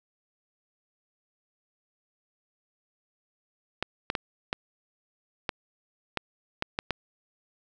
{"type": "clicks", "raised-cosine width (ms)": 0.3, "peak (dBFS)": -11, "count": 9, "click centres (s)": [3.826, 4.101, 4.152, 4.529, 5.492, 6.173, 6.624, 6.789, 6.907], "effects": []}